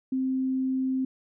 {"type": "tone", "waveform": "sine", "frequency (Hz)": 261.6, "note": "C4", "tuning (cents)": 0, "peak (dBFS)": -24, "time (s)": [0.12, 1.05], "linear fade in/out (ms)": 5, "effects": []}